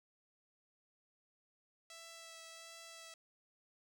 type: tone with vibrato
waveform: 5% pulse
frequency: 659.3 Hz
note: E5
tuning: in tune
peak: -40 dBFS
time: 1.9-3.14 s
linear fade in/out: 2 ms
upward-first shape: sine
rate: 1.4 Hz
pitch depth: 11 cents each way
effects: none